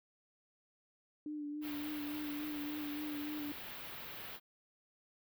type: tone with vibrato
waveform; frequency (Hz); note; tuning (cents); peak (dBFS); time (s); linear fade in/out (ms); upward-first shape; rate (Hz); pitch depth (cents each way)
sine; 296.8; D4; +18; -39; 1.26-3.52; 2; sine; 3.5; 30
type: band-stop noise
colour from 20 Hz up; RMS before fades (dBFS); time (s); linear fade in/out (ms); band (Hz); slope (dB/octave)
white; -47; 1.61-4.4; 50; 3700 to 16000; 24
effects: none